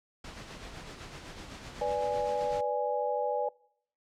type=noise with tremolo; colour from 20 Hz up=pink; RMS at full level=-43 dBFS; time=0.24-2.61 s; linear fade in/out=5 ms; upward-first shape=sine; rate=7.9 Hz; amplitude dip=40%
type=chord; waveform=sine; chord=G# diminished; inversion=first; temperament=equal; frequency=493.9 / 587.3 / 830.6 Hz; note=B4 / D5 / G#5; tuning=0 / 0 / 0 cents; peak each=-32 dBFS; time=1.81-3.49 s; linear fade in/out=5 ms
effects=noise-tail reverb RT60 0.7 s tail -25 dB re dry + low-pass 6000 Hz 12 dB/octave